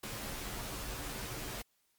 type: noise with comb filter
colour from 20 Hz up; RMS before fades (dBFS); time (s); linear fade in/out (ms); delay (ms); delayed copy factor
pink; -41; 0.03-1.62; 5; 12; -0.85
effects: white hiss -75 dBFS RMS until 1.98 s + MP3 96 kbps